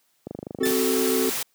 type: click train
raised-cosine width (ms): 2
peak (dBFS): -18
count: 12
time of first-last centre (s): 0.27-0.707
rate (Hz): 25.2
type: chord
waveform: triangle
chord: F# diminished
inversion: second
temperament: equal with one note detuned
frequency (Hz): 261.6 / 374.7 / 440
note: C4 / F#4 / A4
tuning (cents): 0 / +22 / 0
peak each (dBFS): -23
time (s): 0.6-1.3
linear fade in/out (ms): 10
type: tone with exponential decay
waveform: sawtooth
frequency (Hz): 1760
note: A6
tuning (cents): 0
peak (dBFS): -22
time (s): 0.63-0.89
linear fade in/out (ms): 5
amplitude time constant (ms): 55
type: noise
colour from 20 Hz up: white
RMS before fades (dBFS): -28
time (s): 0.65-1.43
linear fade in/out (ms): 5
effects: white hiss -67 dBFS RMS until 1.54 s + high-pass 150 Hz 12 dB/octave